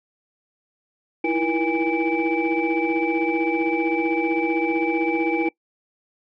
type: tone cluster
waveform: sine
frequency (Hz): 320.8 / 336.4 / 478.1 / 818 / 2317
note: E4 / E4 / A#4 / G#5 / D7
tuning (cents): -47 / +35 / +44 / -26 / -24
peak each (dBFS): -24 / -23 / -27 / -27 / -26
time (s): 1.24-5.49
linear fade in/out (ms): 5
effects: noise-tail reverb RT60 0.1 s tail -23 dB re dry + tanh soft clip ceiling -11 dBFS